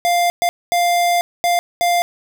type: tone bursts at uneven times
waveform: square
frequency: 698.5 Hz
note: F5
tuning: in tune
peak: -14 dBFS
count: 5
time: 0.05-0.3 / 0.42-0.49 / 0.72-1.21 / 1.44-1.59 / 1.81-2.02 s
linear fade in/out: 0 ms
effects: none